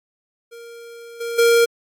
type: tone with level steps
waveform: square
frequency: 467.1 Hz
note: A#4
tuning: 3 cents sharp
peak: -37 / -25 / -12 dBFS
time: 0.51-1.66 s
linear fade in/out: 20 ms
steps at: 1.2 / 1.38 s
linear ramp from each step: 10 ms
effects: AAC 64 kbps